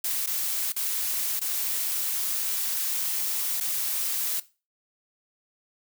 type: noise with dropouts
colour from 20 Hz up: blue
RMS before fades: -28 dBFS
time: 0.04-4.4 s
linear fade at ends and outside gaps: 5 ms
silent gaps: 0.262-0.271 / 0.722-0.762 / 1.395-1.413 / 3.602-3.608 s
effects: noise-tail reverb RT60 0.3 s tail -17 dB re dry